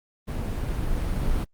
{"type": "noise with level ramp", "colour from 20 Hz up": "brown", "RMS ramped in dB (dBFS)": [-28, -24], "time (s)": [0.27, 1.45], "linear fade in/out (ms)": 20, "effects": ["Opus 32 kbps"]}